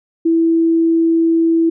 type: tone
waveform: sine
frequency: 329.6 Hz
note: E4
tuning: in tune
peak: -10 dBFS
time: 0.25-1.7 s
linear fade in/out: 10 ms
effects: none